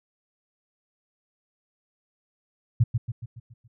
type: tone with echo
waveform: sine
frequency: 116.54 Hz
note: A#2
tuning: in tune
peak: -14 dBFS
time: 2.8-2.84 s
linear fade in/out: 10 ms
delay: 140 ms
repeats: 6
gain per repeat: -6 dB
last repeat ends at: 3.68 s
effects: none